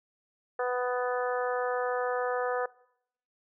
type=harmonic tone; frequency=248.5 Hz; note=B3; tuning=11 cents sharp; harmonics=2 / 3 / 4 / 5 / 6 / 7; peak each=-29 / -34 / -39 / -37 / -39 / -40 dBFS; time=0.59-2.66 s; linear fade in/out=5 ms; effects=noise-tail reverb RT60 0.7 s tail -21 dB re dry